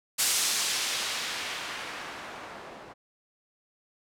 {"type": "noise with low-pass filter sweep", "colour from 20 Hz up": "blue", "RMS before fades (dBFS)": -32, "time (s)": [0.18, 2.94], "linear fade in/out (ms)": 20, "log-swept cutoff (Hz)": [9200, 650], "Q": 0.71, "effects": []}